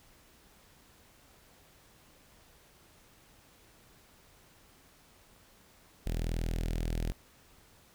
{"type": "tone with notch filter", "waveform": "sawtooth", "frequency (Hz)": 40.89, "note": "E1", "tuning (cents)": -13, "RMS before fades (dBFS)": -33, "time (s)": [6.06, 7.12], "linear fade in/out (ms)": 0, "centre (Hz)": 1100, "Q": 0.88, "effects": ["pink hiss -61 dBFS RMS until 7.94 s"]}